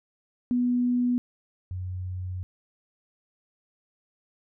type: tone pair in turn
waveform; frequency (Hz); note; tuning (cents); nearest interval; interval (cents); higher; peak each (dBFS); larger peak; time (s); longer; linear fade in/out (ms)
sine; 245.6 / 91.62; B3 / F#2; -9 / -17; octave + perfect fourth; 1708; first; -21 / -30; first; 0.51-1.18 / 1.71-2.43; second; 0
effects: none